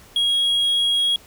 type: tone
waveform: triangle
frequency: 3299 Hz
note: G#7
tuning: 12 cents flat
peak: -15 dBFS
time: 0.16-1.16 s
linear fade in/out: 2 ms
effects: pink hiss -48 dBFS RMS until 1.26 s